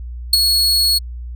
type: tone with ADSR envelope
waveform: 40% pulse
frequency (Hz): 4346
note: C#8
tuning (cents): -35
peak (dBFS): -5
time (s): 0.33-0.99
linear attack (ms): 4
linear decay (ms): 22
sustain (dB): -6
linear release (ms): 17
effects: added 60 Hz sine -26 dBFS peak until 1.35 s